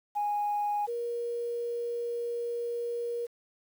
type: tone pair in turn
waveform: sine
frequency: 827 / 473.7 Hz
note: G#5 / A#4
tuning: -8 / +28 cents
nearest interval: minor seventh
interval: 964 cents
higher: first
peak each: -26 / -30 dBFS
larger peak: first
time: 0.15-0.87 / 0.87-3.27 s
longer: second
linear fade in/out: 20 ms
effects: tanh soft clip ceiling -22 dBFS + 9-bit